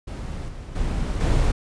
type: noise with level steps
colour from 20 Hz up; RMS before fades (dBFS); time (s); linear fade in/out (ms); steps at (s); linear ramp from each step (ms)
brown; -30 / -35 / -25 / -19; 0.07-1.52; 10; 0.48 / 0.75 / 1.2; 10
effects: resampled to 22050 Hz